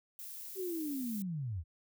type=noise; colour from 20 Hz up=violet; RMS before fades=-46 dBFS; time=0.19-1.22 s; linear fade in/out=0 ms
type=linear sweep; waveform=sine; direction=down; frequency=390.5 to 72.8 Hz; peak=-35 dBFS; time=0.55-1.64 s; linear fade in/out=50 ms
effects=none